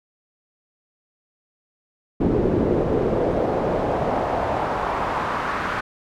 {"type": "noise with band-pass filter sweep", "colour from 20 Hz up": "brown", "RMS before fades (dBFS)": -22, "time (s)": [2.2, 5.81], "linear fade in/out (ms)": 10, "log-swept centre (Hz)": [330, 1400], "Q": 1.8, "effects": []}